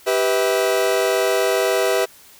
40% pulse chord, E minor, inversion first, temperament equal with one note detuned, 392 / 493.9 / 646.4 Hz, G4 / B4 / E5, 0 / 0 / -34 cents, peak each -20 dBFS, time 0.06-2.06 s, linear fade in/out 20 ms, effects white hiss -47 dBFS RMS until 2.39 s

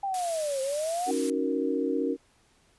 sine linear two-way sweep, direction down then up, 802 to 523.3 to 753 Hz, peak -27 dBFS, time 0.03-1.11 s, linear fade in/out 5 ms, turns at 0.61 s
blue noise, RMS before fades -35 dBFS, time 0.14-1.3 s, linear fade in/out 2 ms
sine chord, D# minor seventh, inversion third, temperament equal with one note detuned, 277.2 / 312.7 / 370 / 466.2 Hz, C#4 / D#4 / F#4 / A#4, 0 / +9 / 0 / 0 cents, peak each -29 / -32 / -32 / -30 dBFS, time 1.06-2.17 s, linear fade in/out 50 ms
effects pink hiss -64 dBFS RMS until 2.78 s + resampled to 24000 Hz

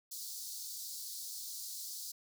pink high-pass noise, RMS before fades -44 dBFS, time 0.11-2.12 s, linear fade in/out 10 ms, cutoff 4200 Hz, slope 48 dB/octave, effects none

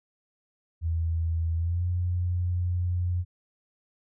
sine tone with pitch glide, 82.41 to 88.84 Hz, E2 to F2, 0 to +30 cents, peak -24 dBFS, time 0.81-3.25 s, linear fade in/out 50 ms, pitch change +130 cents, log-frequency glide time 1.56-1.85 s, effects none

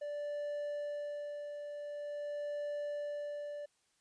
triangle tone with tremolo, 585 Hz, D5, 7 cents flat, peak -34 dBFS, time 0.01-3.66 s, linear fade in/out 10 ms, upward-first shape sine, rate 0.46 Hz, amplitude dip 45%, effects white hiss -75 dBFS RMS until 4 s + resampled to 22050 Hz

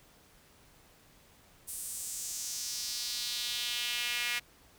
sawtooth tone with high-pass filter sweep, 240.9 Hz, B3, 43 cents flat, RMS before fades -36 dBFS, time 1.67-4.4 s, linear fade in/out 20 ms, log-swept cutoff 9700 to 2200 Hz, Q 2.4, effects pink hiss -61 dBFS RMS until 4.78 s

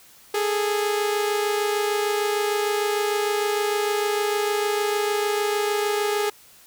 sawtooth tone pair together, 413.4 / 440 Hz, G#4 / A4, -8 / 0 cents, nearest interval minor second, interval 108 cents, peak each -18 / -25 dBFS, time 0.34-6.3 s, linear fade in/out 5 ms, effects white hiss -51 dBFS RMS until 6.66 s

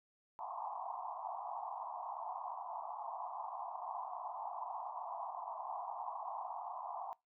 pink band-pass noise, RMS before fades -44 dBFS, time 0.39-7.13 s, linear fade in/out 0 ms, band 690 to 1100 Hz, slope 96 dB/octave, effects noise-tail reverb RT60 0.2 s tail -22 dB re dry

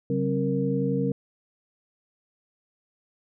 sine tone cluster, 138.9 / 190.2 / 268.2 / 466.6 Hz, C#3 / F#3 / C4 / A#4, +4 / +48 / +43 / +2 cents, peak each -28 dBFS, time 0.1-1.12 s, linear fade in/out 2 ms, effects none

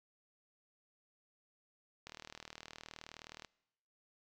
click train, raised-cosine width 0.2 ms, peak -30 dBFS, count 55, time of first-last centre 2.07-3.448 s, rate 39.2 Hz, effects noise-tail reverb RT60 1.0 s tail -25 dB re dry

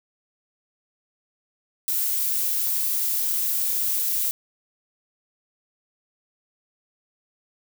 violet noise, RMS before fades -24 dBFS, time 1.88-4.31 s, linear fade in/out 0 ms, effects none

